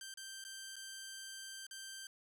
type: tone with dropouts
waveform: 10% pulse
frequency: 1568 Hz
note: G6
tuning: in tune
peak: -38 dBFS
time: 0.01-2.07 s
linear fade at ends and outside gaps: 2 ms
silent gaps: 0.14-0.173 / 0.441-0.449 / 0.758-0.764 / 1.667-1.71 s
effects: none